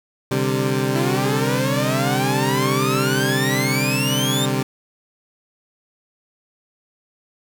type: chord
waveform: 20% pulse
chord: C suspended second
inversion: none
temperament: equal with one note detuned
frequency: 130.81 / 147.85 / 196 Hz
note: C3 / D3 / G3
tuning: 0 / +12 / 0 cents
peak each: -16 / -20 / -20 dBFS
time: 0.31-4.63 s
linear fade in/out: 5 ms
type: exponential sweep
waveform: sawtooth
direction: up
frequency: 328 to 3695 Hz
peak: -19 dBFS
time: 0.95-4.46 s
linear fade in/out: 10 ms
effects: 7-bit